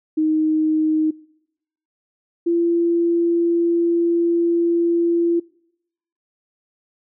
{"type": "tone pair in turn", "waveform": "sine", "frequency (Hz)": [312.2, 340.2], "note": ["D#4", "F4"], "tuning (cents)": [6, -45], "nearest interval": "minor second", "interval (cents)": 149, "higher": "second", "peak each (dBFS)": [-15, -15], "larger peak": "neither", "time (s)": [[0.17, 1.11], [2.46, 5.4]], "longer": "second", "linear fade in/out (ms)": 10, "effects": ["noise-tail reverb RT60 0.8 s tail -24 dB re dry"]}